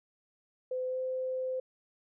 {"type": "tone with pitch glide", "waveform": "sine", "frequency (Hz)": [510, 515.6], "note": ["C5", "C5"], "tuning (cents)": [-44, -26], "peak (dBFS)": -31, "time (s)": [0.71, 1.6], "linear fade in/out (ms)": 5, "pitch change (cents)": 18, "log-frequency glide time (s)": [0.87, 0.99], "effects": []}